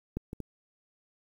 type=clicks; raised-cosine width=3 ms; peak=-19 / -25 / -24 dBFS; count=3; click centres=0.17 / 0.331 / 0.403 s; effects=9-bit